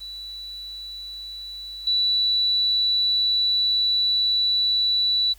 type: tone with level steps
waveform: sine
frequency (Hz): 3951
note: B7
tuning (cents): 0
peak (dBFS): -33 / -18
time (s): 0-5.34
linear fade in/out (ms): 20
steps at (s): 1.87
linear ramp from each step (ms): 2
effects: added 50 Hz sine -48 dBFS peak until 5.38 s + white hiss -55 dBFS RMS until 5.38 s